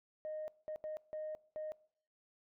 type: tone bursts at uneven times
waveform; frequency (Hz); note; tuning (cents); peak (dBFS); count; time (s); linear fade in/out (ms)
sine; 618; D#5; -12; -38; 5; 0.25-0.48 / 0.68-0.76 / 0.84-0.97 / 1.13-1.35 / 1.56-1.72; 0
effects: noise-tail reverb RT60 0.6 s tail -23 dB re dry + tanh soft clip ceiling -36 dBFS